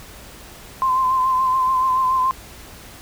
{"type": "tone with vibrato", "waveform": "sine", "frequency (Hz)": 1037, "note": "C6", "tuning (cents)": -16, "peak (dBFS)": -15, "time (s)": [0.82, 2.31], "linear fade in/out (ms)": 0, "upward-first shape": "sine", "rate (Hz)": 7, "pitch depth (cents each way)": 34, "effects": ["added 57 Hz sine -46 dBFS peak until 3.01 s", "pink hiss -41 dBFS RMS until 3.01 s"]}